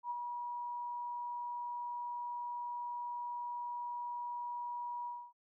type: tone with ADSR envelope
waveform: sine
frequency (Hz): 964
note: B5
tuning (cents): -42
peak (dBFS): -34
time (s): 0.03-5.33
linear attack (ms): 75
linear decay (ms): 24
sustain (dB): -4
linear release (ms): 270
effects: none